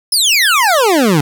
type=exponential sweep; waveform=25% pulse; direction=down; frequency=5274 to 137.1 Hz; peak=-5 dBFS; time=0.12-1.21 s; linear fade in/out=5 ms; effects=none